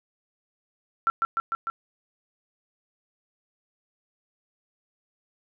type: tone with echo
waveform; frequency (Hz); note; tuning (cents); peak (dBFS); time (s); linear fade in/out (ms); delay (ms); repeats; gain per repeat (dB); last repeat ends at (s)
sine; 1350; E6; +41; -18; 1.07-1.1; 0; 150; 4; -2; 1.7
effects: none